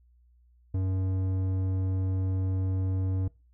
square tone with low-pass filter, 94.2 Hz, F#2, 32 cents sharp, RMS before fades -28 dBFS, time 0.74-3.28 s, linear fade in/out 5 ms, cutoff 410 Hz, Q 0.52, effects noise-tail reverb RT60 0.3 s tail -23 dB re dry + added 60 Hz sine -58 dBFS peak until 3.53 s

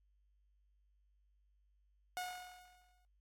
sawtooth tone with exponential decay, 726 Hz, F#5, 33 cents flat, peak -34 dBFS, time 2.17-3.05 s, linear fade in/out 0 ms, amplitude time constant 190 ms, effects added 50 Hz sine -70 dBFS peak until 3.2 s + AAC 64 kbps

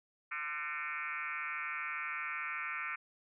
sine tone with frequency modulation, 1815 Hz, A#6, 47 cents flat, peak -36 dBFS, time 0.31-2.96 s, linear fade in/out 10 ms, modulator 153 Hz, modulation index 4.1, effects none

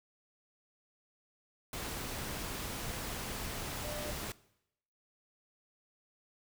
sine tone in noise, 597 Hz, D5, 28 cents sharp, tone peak -42 dBFS, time 3.84-4.11 s, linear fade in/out 2 ms, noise pink, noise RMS -40 dBFS, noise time 1.73-4.32 s, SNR -5 dB, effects noise-tail reverb RT60 0.8 s tail -20 dB re dry

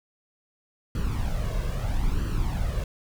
brown noise with flanger, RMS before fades -26 dBFS, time 0.95-2.84 s, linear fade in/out 2 ms, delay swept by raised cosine 0.67 to 1.87 ms, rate 0.77 Hz, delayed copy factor +0.65, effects none

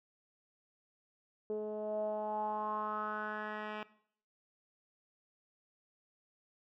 10% pulse tone with low-pass filter sweep, 212.7 Hz, G#3, 42 cents sharp, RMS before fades -38 dBFS, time 1.5-3.83 s, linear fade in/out 0 ms, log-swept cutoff 450 to 2300 Hz, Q 5.6, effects noise-tail reverb RT60 0.6 s tail -18 dB re dry

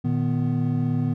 triangle tone cluster, 117 / 153.5 / 247.6 Hz, A#2 / D#3 / B3, +7 / -23 / +5 cents, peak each -23 dBFS, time 0.04-1.14 s, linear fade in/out 10 ms, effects none

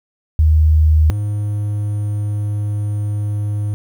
sine / triangle tone pair in turn, 77.78 / 103.84 Hz, D#2 / G#2, 0 / 0 cents, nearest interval perfect fourth, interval 500 cents, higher second, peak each -8 / -15 dBFS, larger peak first, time 0.39-1.1 / 1.1-3.74 s, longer second, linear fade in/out 0 ms, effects 8-bit

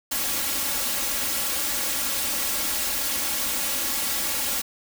white noise with comb filter, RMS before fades -26 dBFS, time 0.11-4.62 s, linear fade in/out 10 ms, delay 3.6 ms, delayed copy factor +0.85, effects none

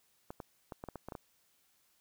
clicks, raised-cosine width 1 ms, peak -28 dBFS, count 9, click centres 0.305 / 0.402 / 0.722 / 0.839 / 0.887 / 0.957 / 1.086 / 1.122 / 1.152 s, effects white hiss -72 dBFS RMS until 2 s

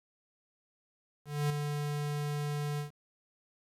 square tone with ADSR envelope, 146.83 Hz, D3, in tune, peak -27 dBFS, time 1.25-2.91 s, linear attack 250 ms, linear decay 4 ms, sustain -6 dB, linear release 120 ms, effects resampled to 32000 Hz + 10-bit

